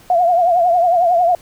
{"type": "tone with vibrato", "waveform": "sine", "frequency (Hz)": 700, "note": "F5", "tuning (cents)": 4, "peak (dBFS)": -10, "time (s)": [0.1, 1.35], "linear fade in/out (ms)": 2, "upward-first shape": "triangle", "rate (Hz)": 11, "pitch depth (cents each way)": 100, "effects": ["pink hiss -46 dBFS RMS until 1.41 s"]}